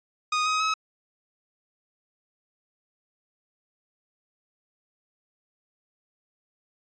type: tone with pitch steps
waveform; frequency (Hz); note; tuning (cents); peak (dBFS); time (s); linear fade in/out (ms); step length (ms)
sawtooth; 1240 / 1260.9 / 1282.2; D#6 / D#6 / E6; -6 / +23 / -48; -19; 0.32-0.74; 5; 140
effects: resampled to 16000 Hz